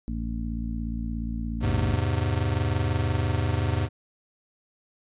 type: harmonic tone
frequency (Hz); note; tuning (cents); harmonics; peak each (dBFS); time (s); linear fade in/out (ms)
57; A#1; -38; 1 / 2 / 3 / 4 / 5; -30 / -37 / -38 / -33 / -40; 0.08-1.95; 0
type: chord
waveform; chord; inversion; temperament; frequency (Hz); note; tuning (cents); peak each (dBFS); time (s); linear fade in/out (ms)
square; E augmented; none; just; 82.41 / 103.01 / 128.76; E2 / G#2 / B#2; 0 / -14 / -27; -28 / -27 / -30; 1.6-3.89; 50
effects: resampled to 8000 Hz